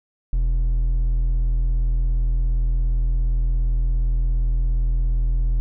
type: tone with hard clipping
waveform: sine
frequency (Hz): 41.35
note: E1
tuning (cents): +6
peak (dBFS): -18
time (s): 0.33-5.6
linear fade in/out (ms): 0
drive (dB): 4
effects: none